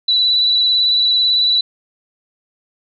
sine tone with vibrato, 3958 Hz, B7, 3 cents sharp, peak -11 dBFS, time 0.08-1.61 s, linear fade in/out 5 ms, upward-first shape square, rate 18 Hz, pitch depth 17 cents each way, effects none

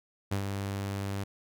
sawtooth tone with ADSR envelope, 99 Hz, G2, 18 cents sharp, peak -23 dBFS, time 0.31-1.24 s, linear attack 10 ms, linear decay 95 ms, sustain -5 dB, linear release 8 ms, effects none

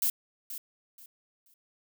violet noise with echo, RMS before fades -27 dBFS, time 0.02-0.1 s, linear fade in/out 2 ms, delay 480 ms, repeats 3, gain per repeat -12 dB, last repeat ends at 1.54 s, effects none

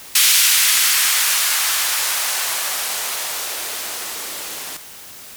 violet noise with band-pass filter sweep, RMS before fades -19 dBFS, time 0.15-4.77 s, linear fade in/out 5 ms, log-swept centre 2300 to 270 Hz, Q 1, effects white hiss -38 dBFS RMS until 5.36 s

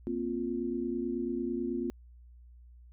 sine chord, Bb suspended second, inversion none, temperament just, 233.1 / 262.2 / 349.6 Hz, Bb3 / C4 / F4, 0 / +4 / +2 cents, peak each -36 / -35 / -34 dBFS, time 0.07-1.9 s, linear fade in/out 0 ms, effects added 60 Hz sine -51 dBFS peak until 2.92 s

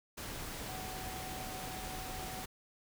sine tone in noise, 749 Hz, F#5, 21 cents sharp, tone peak -46 dBFS, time 0.68-2.44 s, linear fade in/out 10 ms, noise pink, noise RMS -43 dBFS, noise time 0.17-2.46 s, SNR -6 dB, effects none

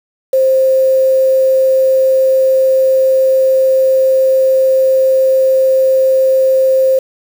sine tone with quantisation, 527 Hz, C5, 12 cents sharp, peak -7 dBFS, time 0.33-6.99 s, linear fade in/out 5 ms, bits 5, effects none

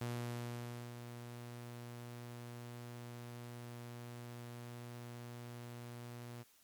sawtooth tone with ADSR envelope, 119.9 Hz, A#2, 49 cents sharp, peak -34 dBFS, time 0.01-6.44 s, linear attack 5 ms, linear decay 910 ms, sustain -9 dB, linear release 26 ms, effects white hiss -68 dBFS RMS until 6.63 s + MP3 96 kbps

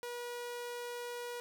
sawtooth tone, 482.7 Hz, B4, 40 cents flat, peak -36 dBFS, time 0.03-1.4 s, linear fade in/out 0 ms, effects none

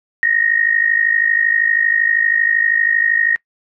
sine tone with amplitude modulation, 1864.7 Hz, A#6, in tune, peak -9 dBFS, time 0.23-3.36 s, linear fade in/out 0 ms, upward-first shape sine, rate 52.7 Hz, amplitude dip 80%, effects noise-tail reverb RT60 0.1 s tail -22 dB re dry

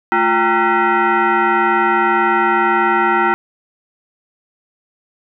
sine tone with frequency modulation, 219.1 Hz, A3, 7 cents flat, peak -11 dBFS, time 0.12-3.34 s, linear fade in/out 0 ms, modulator 570 Hz, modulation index 2.8, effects none

